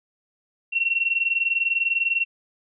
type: tone pair together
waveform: sine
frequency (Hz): 2720 / 2740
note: F7 / F7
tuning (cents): -46 / -34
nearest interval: unison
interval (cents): 12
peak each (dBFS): -22 / -24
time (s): 0.72-2.25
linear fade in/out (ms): 20
effects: none